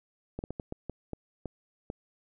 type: slowing click train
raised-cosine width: 2 ms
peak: -22 dBFS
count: 9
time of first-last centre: 0.39-1.901 s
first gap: 49 ms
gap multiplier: 1.37
effects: none